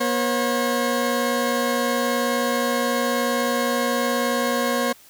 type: tone pair together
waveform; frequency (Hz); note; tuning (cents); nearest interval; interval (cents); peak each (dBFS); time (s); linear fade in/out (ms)
20% pulse; 240.7 / 540.4; B3 / C#5; -44 / -44; octave + major second; 1400; -18; 0-4.93; 10
effects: white hiss -50 dBFS RMS until 5.09 s